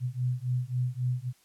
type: beating tone pair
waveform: sine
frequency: 123.47 / 127.17 Hz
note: B2 / C3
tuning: 0 / -49 cents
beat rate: 3.7 Hz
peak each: -30 dBFS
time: 0-1.33 s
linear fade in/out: 50 ms
effects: white hiss -64 dBFS RMS until 1.44 s + low-pass 12000 Hz 12 dB/octave